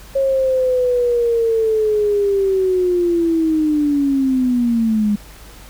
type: linear sweep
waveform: sine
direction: down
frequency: 546 to 204.2 Hz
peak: -13 dBFS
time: 0.15-5.16 s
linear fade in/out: 10 ms
effects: added 50 Hz sine -40 dBFS peak until 5.69 s + pink hiss -42 dBFS RMS until 5.69 s